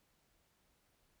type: silence
effects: pink hiss -75 dBFS RMS until 1.2 s